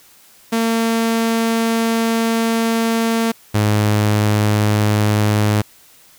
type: tone pair in turn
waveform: sawtooth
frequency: 227.6 / 105.26 Hz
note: A#3 / G#2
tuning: -41 / +24 cents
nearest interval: octave + minor second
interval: 1335 cents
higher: first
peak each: -11 / -9 dBFS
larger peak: second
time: 0.52-3.32 / 3.54-5.62 s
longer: first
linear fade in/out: 10 ms
effects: white hiss -48 dBFS RMS until 6.18 s